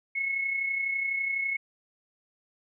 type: tone pair together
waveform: sine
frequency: 2185 / 2217 Hz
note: C#7 / C#7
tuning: -26 / 0 cents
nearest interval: unison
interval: 26 cents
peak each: -27 / -37 dBFS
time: 0.15-1.57 s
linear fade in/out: 10 ms
effects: none